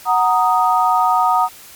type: chord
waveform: sine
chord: D# minor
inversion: first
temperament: equal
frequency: 740 / 932.3 / 1244.5 Hz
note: F#5 / A#5 / D#6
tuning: 0 / 0 / 0 cents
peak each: -16 dBFS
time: 0.05-1.49 s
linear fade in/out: 50 ms
effects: white hiss -40 dBFS RMS until 1.75 s + MP3 96 kbps